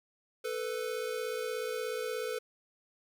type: tone pair together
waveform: square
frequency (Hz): 440 / 496.7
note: A4 / B4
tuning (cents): 0 / +10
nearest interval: major second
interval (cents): 210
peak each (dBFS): -37 / -37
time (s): 0.44-2.39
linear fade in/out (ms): 10
effects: none